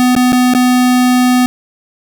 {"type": "tone with dropouts", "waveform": "square", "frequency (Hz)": 250, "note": "B3", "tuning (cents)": 21, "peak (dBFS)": -8, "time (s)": [0, 1.46], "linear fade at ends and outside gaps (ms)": 0, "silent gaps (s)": [[0.151, 0.164], [0.322, 0.329], [0.537, 0.549]], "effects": []}